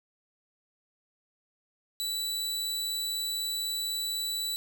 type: tone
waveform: sawtooth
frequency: 3952 Hz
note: B7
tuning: in tune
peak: -27 dBFS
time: 2-4.56 s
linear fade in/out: 0 ms
effects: 11-bit